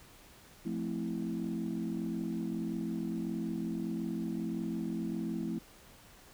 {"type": "chord", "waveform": "sine", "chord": "F major seventh", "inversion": "none", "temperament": "equal", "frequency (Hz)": [174.61, 220, 261.6, 329.6], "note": ["F3", "A3", "C4", "E4"], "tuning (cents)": [0, 0, 0, 0], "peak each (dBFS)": [-38, -36, -40, -38], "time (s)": [0.65, 5.59], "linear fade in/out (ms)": 10, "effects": ["tanh soft clip ceiling -26 dBFS", "pink hiss -57 dBFS RMS until 6.33 s"]}